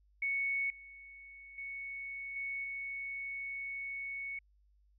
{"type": "tone with level steps", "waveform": "sine", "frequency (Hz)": 2217, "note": "C#7", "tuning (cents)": 0, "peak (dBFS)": [-31, -50, -40, -36, -38], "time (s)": [0.22, 4.39], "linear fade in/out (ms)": 5, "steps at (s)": [0.7, 1.58, 2.36, 2.64], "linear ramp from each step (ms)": 2, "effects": ["added 50 Hz sine -65 dBFS peak until 4.98 s"]}